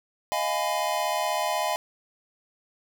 square chord, F half-diminished seventh, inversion third, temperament equal with one note detuned, 622.3 / 698.5 / 830.6 / 1003.9 Hz, Eb5 / F5 / Ab5 / Cb6, 0 / 0 / 0 / +28 cents, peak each -31 dBFS, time 0.32-1.76 s, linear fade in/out 0 ms, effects none

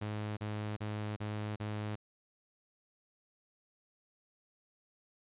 sawtooth tone bursts, 105.7 Hz, G#2, 31 cents sharp, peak -32 dBFS, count 5, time 0.01-1.958 s, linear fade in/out 10 ms, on 360 ms, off 37 ms, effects resampled to 8000 Hz

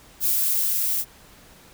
violet noise with level ramp, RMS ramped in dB -21 to -24 dBFS, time 0.2-1.05 s, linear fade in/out 50 ms, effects pink hiss -50 dBFS RMS until 1.73 s

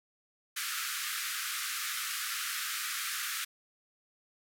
pink band-pass noise, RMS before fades -36 dBFS, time 0.56-3.45 s, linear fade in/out 10 ms, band 1200 to 16000 Hz, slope 96 dB/octave, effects none

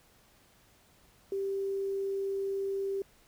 sine tone with quantisation, 392 Hz, G4, in tune, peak -30 dBFS, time 1.32-3.02 s, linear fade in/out 2 ms, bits 10, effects pink hiss -63 dBFS RMS until 3.27 s

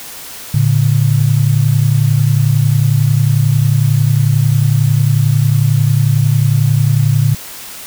sine tone pair together, 112.1 / 143.2 Hz, A2 / D3, +33 / -43 cents, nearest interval major third, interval 424 cents, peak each -11 dBFS, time 0.54-7.35 s, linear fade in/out 5 ms, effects white hiss -30 dBFS RMS until 7.86 s

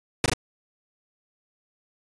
pink noise with echo, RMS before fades -19 dBFS, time 0.24-0.26 s, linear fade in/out 2 ms, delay 38 ms, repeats 2, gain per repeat -2 dB, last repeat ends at 0.336 s, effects resampled to 22050 Hz

